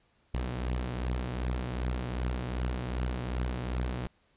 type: beating tone pair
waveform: sawtooth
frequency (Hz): 60 / 62.6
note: B1 / B1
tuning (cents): -49 / +24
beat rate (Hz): 2.6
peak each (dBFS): -32 / -28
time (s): 0.34-4.07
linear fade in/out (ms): 0
effects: pink hiss -69 dBFS RMS until 4.36 s + resampled to 8000 Hz